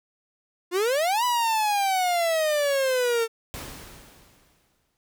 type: exponential two-way sweep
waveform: 45% pulse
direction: up then down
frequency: 341.7 to 996 to 448.4 Hz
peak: -21 dBFS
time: 0.71-3.28 s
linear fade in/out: 50 ms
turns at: 1.24 s
type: noise with exponential decay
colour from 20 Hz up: pink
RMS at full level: -35 dBFS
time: 3.54-4.97 s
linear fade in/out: 0 ms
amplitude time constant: 310 ms
effects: none